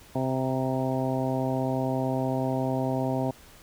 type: harmonic tone with a mistuned harmonic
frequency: 130.81 Hz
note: C3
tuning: in tune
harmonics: 1 / 2 / 3 / 4 / 5 / 6 / 7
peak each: -30 / -29 / -35 / -34 / -32 / -36 / -37 dBFS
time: 0.15-3.31 s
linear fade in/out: 5 ms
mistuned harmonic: 7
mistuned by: +27 cents
effects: pink hiss -52 dBFS RMS until 3.62 s